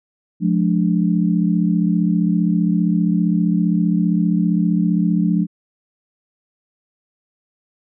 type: chord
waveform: sine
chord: D diminished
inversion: first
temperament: just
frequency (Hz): 176.2 / 211.4 / 293.7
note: F3 / Ab3 / D4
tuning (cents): +16 / +31 / 0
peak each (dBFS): -16 / -19 / -22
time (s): 0.4-5.47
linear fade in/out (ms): 50
effects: none